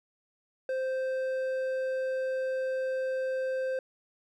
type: tone with hard clipping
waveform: sine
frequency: 522 Hz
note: C5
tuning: 4 cents flat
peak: -30 dBFS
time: 0.69-3.79 s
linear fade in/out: 2 ms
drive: 6 dB
effects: none